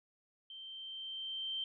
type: tone with level ramp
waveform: sine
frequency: 3128 Hz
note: G7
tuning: 4 cents flat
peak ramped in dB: -47 to -35 dBFS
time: 0.5-1.64 s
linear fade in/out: 2 ms
effects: none